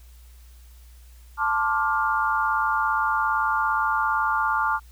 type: chord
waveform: sine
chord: D minor seventh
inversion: second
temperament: just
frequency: 881 / 1057.2 / 1174.7 / 1409.6 Hz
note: A5 / C6 / D6 / F6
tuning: +2 / +18 / 0 / +16 cents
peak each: -25 / -30 / -25 / -25 dBFS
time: 1.37-4.8 s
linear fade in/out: 50 ms
effects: added 60 Hz sine -45 dBFS peak until 4.91 s + white hiss -58 dBFS RMS until 4.91 s